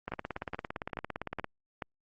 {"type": "two click trains", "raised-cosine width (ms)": 0.5, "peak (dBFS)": [-20, -20], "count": [25, 5], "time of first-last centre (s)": [[0.08, 1.444], [0.12, 1.822]], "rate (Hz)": [17.6, 2.35], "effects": ["Opus 24 kbps"]}